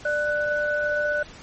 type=tone pair together; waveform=sine; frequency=593 / 1487.8 Hz; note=D5 / F#6; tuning=+17 / +9 cents; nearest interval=octave + major third; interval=1592 cents; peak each=-24 dBFS; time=0.05-1.23 s; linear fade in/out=5 ms; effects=pink hiss -44 dBFS RMS until 1.42 s + MP3 32 kbps